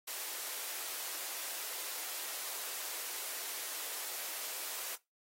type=high-pass noise; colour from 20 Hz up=white; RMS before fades=-41 dBFS; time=0.07-4.96 s; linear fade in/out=10 ms; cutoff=370 Hz; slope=24 dB/octave; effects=noise-tail reverb RT60 0.2 s tail -19 dB re dry + AAC 48 kbps